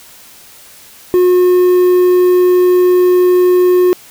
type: tone with quantisation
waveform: triangle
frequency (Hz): 361.2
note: F#4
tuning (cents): -42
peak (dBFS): -4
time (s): 1.14-3.93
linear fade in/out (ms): 0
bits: 5
effects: white hiss -39 dBFS RMS until 4.1 s